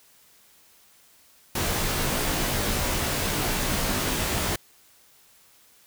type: noise with comb filter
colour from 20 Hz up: pink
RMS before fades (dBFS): -26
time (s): 1.55-4.56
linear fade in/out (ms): 5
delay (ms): 18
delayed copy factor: -0.75
effects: white hiss -57 dBFS RMS until 5.86 s